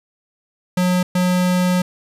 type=tone bursts at uneven times; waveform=square; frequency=181 Hz; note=F#3; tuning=38 cents flat; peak=-15 dBFS; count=2; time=0.77-1.03 / 1.15-1.82 s; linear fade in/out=5 ms; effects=resampled to 32000 Hz + 8-bit